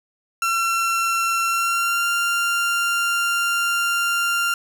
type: tone with pitch glide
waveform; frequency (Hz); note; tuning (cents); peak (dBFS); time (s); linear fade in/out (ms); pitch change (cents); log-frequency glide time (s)
30% pulse; 1356 to 1390.9; E6 to F6; +49 to -7; -16; 0.42-4.54; 2; +44; 1.45-2.07
effects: none